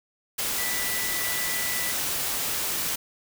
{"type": "tone in noise", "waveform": "sine", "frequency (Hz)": 1975.5, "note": "B6", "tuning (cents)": 0, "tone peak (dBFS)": -32, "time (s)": [0.58, 1.92], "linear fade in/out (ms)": 10, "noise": "white", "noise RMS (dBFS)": -28, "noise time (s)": [0.38, 2.96], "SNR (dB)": -7, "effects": []}